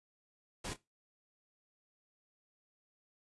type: noise with echo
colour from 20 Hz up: pink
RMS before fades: -41 dBFS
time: 0.64-0.74 s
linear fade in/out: 10 ms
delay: 27 ms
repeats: 1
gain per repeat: -14 dB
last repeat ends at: 0.767 s
effects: noise-tail reverb RT60 0.2 s tail -18 dB re dry + resampled to 24000 Hz